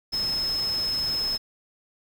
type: tone in noise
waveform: sine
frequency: 5180 Hz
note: E8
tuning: 31 cents flat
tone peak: -24 dBFS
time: 0.12-1.38 s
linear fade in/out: 20 ms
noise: pink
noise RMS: -38 dBFS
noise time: 0.12-1.38 s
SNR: +11 dB
effects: none